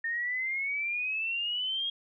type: exponential sweep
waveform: sine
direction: up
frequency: 1819 to 3277 Hz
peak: -29 dBFS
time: 0.04-1.9 s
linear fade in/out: 5 ms
effects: none